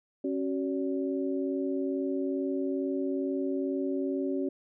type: tone cluster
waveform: sine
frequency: 274.3 / 376.6 / 573 Hz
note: C#4 / F#4 / D5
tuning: -18 / +31 / -43 cents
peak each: -30 / -32 / -38 dBFS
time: 0.24-4.49 s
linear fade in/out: 5 ms
effects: none